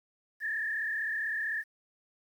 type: tone with frequency modulation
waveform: sine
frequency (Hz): 1760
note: A6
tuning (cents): 0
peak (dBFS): -30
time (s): 0.4-1.64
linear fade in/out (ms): 50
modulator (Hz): 35.7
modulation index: 2
effects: 10-bit